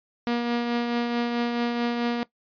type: tone with tremolo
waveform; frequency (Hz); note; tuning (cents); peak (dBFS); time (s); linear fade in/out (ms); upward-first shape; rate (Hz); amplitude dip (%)
sawtooth; 238.1; A#3; +37; -18; 0.27-2.23; 0; triangle; 4.6; 40
effects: noise-tail reverb RT60 0.1 s tail -19 dB re dry + resampled to 11025 Hz